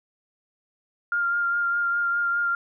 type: tone with vibrato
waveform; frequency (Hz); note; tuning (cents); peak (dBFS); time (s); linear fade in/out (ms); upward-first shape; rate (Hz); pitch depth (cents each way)
sine; 1400; F6; +4; -21; 1.12-2.55; 2; sine; 4.9; 18
effects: none